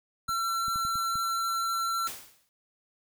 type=tone; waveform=square; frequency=1352 Hz; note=E6; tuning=43 cents sharp; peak=-28 dBFS; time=0.28-2.08 s; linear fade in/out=10 ms
type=clicks; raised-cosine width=5 ms; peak=-31 dBFS; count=6; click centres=0.291 / 0.682 / 0.759 / 0.851 / 0.956 / 1.156 s
type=noise with exponential decay; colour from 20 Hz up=white; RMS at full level=-35 dBFS; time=2.07-2.49 s; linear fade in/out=0 ms; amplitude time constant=91 ms
effects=none